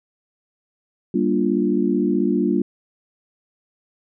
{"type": "chord", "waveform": "sine", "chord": "G minor seventh", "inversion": "none", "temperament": "equal with one note detuned", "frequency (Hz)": [196, 235.4, 293.7, 349.2], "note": ["G3", "Bb3", "D4", "F4"], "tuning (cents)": [0, 17, 0, 0], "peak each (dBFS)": -22, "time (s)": [1.14, 2.62], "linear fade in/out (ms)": 5, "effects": []}